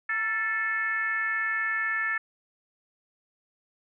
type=tone with frequency modulation; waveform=sine; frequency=1760 Hz; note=A6; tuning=in tune; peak=-25 dBFS; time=0.09-2.18 s; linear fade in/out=5 ms; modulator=418 Hz; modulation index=0.84; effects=none